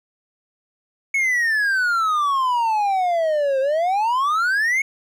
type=exponential two-way sweep; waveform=triangle; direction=down then up; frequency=2217 to 523.3 to 2217 Hz; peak=-15 dBFS; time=1.14-4.82 s; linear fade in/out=5 ms; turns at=3.6 s; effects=none